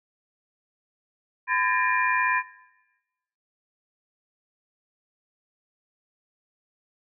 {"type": "tone cluster", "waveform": "sine", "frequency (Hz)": [1011, 1630, 1745, 1844, 2401], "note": ["B5", "G#6", "A6", "A#6", "D7"], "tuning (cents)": [40, -33, -15, -19, 38], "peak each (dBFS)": [-25, -29, -28, -29, -28], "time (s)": [1.47, 2.43], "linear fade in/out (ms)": 50, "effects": ["noise-tail reverb RT60 1.0 s tail -17 dB re dry"]}